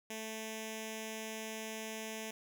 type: tone with notch filter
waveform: 5% pulse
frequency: 220 Hz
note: A3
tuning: in tune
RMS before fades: -43 dBFS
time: 0.1-2.31 s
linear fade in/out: 5 ms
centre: 1300 Hz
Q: 0.82
effects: none